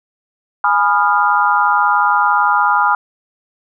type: chord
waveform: sine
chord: F half-diminished seventh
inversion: first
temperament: equal with one note detuned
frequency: 830.6 / 987.8 / 1226 / 1396.9 Hz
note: Ab5 / Cb6 / Eb6 / F6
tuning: 0 / 0 / -26 / 0 cents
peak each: -16 dBFS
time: 0.64-2.95 s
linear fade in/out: 2 ms
effects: none